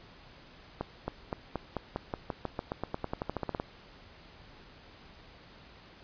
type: accelerating click train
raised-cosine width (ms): 1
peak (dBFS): -18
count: 22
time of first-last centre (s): 0.81-3.599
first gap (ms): 270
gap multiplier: 0.92
effects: pink hiss -54 dBFS RMS until 6.03 s + resampled to 11025 Hz